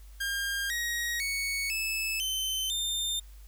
sawtooth tone with pitch steps, 1608 / 1890.3 / 2222 / 2612 / 3071 / 3610 Hz, G6 / A#6 / C#7 / E7 / G7 / A7, +44 / +24 / +4 / -17 / -36 / +44 cents, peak -26 dBFS, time 0.2-3.2 s, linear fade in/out 10 ms, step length 500 ms, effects added 50 Hz sine -46 dBFS peak until 3.47 s + white hiss -61 dBFS RMS until 3.47 s

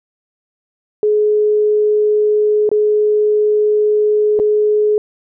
sine tone with dropouts, 422.3 Hz, G#4, 29 cents sharp, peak -10 dBFS, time 1.03-4.98 s, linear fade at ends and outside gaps 1 ms, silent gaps 2.691-2.715 / 4.391-4.398 s, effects none

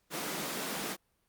pink high-pass noise, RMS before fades -37 dBFS, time 0.1-0.97 s, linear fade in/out 50 ms, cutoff 160 Hz, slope 48 dB/octave, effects pink hiss -75 dBFS RMS until 1.28 s + Opus 48 kbps

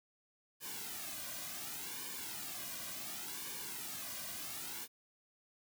white noise with flanger, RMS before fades -44 dBFS, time 0.6-4.88 s, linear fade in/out 50 ms, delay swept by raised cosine 1.5 to 2.29 ms, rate 0.69 Hz, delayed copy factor -0.75, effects none

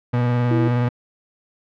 35% pulse tone with vibrato, 121.7 Hz, B2, 25 cents flat, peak -15 dBFS, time 0.13-0.89 s, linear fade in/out 10 ms, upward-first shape sine, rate 19 Hz, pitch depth 22 cents each way
sine tone, 332.5 Hz, E4, 15 cents sharp, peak -19 dBFS, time 0.51-0.68 s, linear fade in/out 2 ms
effects low-pass 2000 Hz 12 dB/octave

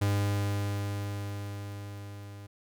45% pulse tone with level ramp, 101.3 Hz, G#2, 43 cents flat, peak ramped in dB -24 to -43 dBFS, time 0.01-2.47 s, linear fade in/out 10 ms, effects none

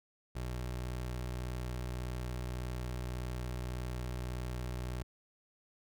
25% pulse tone, 61.74 Hz, B1, in tune, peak -33 dBFS, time 0.35-5.03 s, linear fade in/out 10 ms, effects none

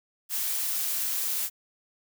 blue noise, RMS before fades -29 dBFS, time 0.29-1.5 s, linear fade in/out 50 ms, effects none

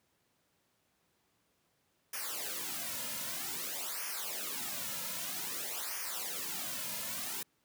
white noise with flanger, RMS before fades -39 dBFS, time 2.13-7.43 s, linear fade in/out 5 ms, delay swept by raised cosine 0.25 to 2.65 ms, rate 0.52 Hz, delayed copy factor -0.9, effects pink hiss -75 dBFS RMS until 7.64 s + high-pass 100 Hz 12 dB/octave

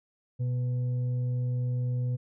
sine tone with frequency modulation, 124.1 Hz, B2, 9 cents sharp, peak -26 dBFS, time 0.39-2.17 s, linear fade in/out 20 ms, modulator 372 Hz, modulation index 0.22, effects none

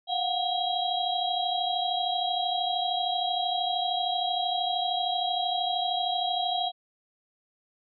sine tone cluster, 711 / 744 / 3257 / 3880 Hz, F5 / F#5 / G#7 / B7, +31 / +9 / -34 / -31 cents, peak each -29 / -31 / -32 / -33 dBFS, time 0.07-6.72 s, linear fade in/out 50 ms, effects none

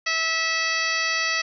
harmonic tone, 651 Hz, E5, 22 cents flat, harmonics 1 / 2 / 3 / 4 / 5 / 6 / 7 / 8 / 9, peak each -37 / -30 / -25 / -28 / -35 / -36 / -30 / -34 / -34 dBFS, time 0.06-1.42 s, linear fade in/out 10 ms, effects none

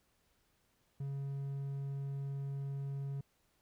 triangle tone, 138.59 Hz, C#3, in tune, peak -35 dBFS, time 1-3.21 s, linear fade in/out 5 ms, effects pink hiss -75 dBFS RMS until 3.61 s

